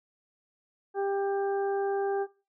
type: harmonic tone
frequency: 396 Hz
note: G4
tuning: 18 cents sharp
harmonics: 1 / 2 / 3 / 4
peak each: -28 / -32 / -45 / -43 dBFS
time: 0.94-2.27 s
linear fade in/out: 50 ms
effects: noise-tail reverb RT60 0.3 s tail -18 dB re dry